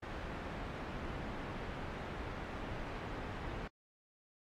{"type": "low-pass noise", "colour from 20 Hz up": "pink", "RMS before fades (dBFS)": -43, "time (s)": [0.02, 3.68], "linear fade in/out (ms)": 10, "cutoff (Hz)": 1900, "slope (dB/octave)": 12, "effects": ["AAC 48 kbps"]}